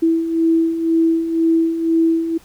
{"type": "beating tone pair", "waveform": "sine", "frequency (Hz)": [326.6, 328.6], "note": ["E4", "E4"], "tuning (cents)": [-16, -5], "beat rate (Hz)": 2, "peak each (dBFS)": [-21, -14], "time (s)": [0.02, 2.38], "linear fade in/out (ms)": 10, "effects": ["pink hiss -49 dBFS RMS until 2.44 s"]}